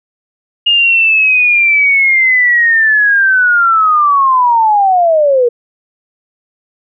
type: linear sweep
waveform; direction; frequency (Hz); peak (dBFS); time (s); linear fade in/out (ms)
sine; down; 2850 to 466.2; -6; 0.66-5.49; 10
effects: none